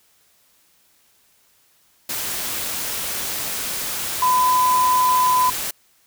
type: tone in noise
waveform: sine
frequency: 1006 Hz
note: B5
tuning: 32 cents sharp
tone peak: -14 dBFS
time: 4.22-5.5 s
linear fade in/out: 5 ms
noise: white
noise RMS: -26 dBFS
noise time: 2.09-5.71 s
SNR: +9 dB
effects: white hiss -59 dBFS RMS until 6.06 s